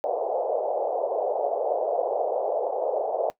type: band-pass noise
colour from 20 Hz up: pink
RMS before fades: -26 dBFS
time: 0.04-3.3 s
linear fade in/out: 0 ms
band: 470 to 750 Hz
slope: 48 dB/octave
effects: noise-tail reverb RT60 0.1 s tail -18 dB re dry